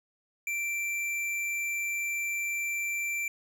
sine tone with tanh clipping, 2349 Hz, D7, in tune, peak -31 dBFS, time 0.47-3.28 s, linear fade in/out 2 ms, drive 15 dB, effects none

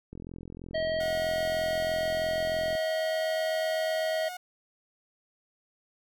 click train, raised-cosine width 3 ms, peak -29 dBFS, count 114, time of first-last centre 0.13-2.752 s, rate 43.1 Hz
harmonic tone, 637 Hz, D#5, 41 cents sharp, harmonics 1 / 3 / 5 / 7, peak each -27 / -37 / -41 / -44 dBFS, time 0.74-4.29 s, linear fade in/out 10 ms
sawtooth tone with tremolo, 725 Hz, F#5, 35 cents flat, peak -32 dBFS, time 1-4.37 s, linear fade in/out 5 ms, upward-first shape sine, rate 0.45 Hz, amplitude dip 25%
effects none

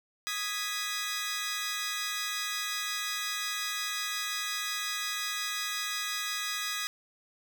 15% pulse chord, G# minor, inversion second, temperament equal, 1244.5 / 1661.2 / 1975.5 Hz, D#6 / G#6 / B6, 0 / 0 / 0 cents, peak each -30 dBFS, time 0.27-6.87 s, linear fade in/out 0 ms, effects none

